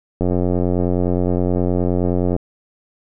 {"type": "click train", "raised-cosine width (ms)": 2, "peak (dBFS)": -6, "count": 194, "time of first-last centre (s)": [0.21, 2.364], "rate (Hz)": 89.6, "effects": []}